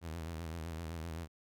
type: tone with vibrato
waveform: sawtooth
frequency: 82 Hz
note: E2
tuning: 9 cents flat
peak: -36 dBFS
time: 0.01-1.28 s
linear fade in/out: 50 ms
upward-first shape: sine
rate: 7.8 Hz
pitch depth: 84 cents each way
effects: none